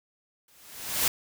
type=noise with exponential growth; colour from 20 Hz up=white; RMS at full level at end=-22 dBFS; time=0.48-1.08 s; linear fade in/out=2 ms; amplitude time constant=130 ms; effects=none